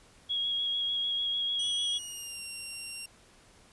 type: tone with vibrato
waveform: sine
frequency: 3308 Hz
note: G#7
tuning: 8 cents flat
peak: -28 dBFS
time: 0.29-1.99 s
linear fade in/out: 20 ms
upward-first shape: square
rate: 6.7 Hz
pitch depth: 15 cents each way
type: tone with pitch glide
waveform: 10% pulse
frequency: 2960 to 2762 Hz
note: F#7 to F7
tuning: 0 to -20 cents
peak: -30 dBFS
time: 1.59-3.06 s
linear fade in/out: 5 ms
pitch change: -120 cents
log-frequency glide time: 1.81-2.42 s
effects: pink hiss -59 dBFS RMS until 3.72 s + resampled to 24000 Hz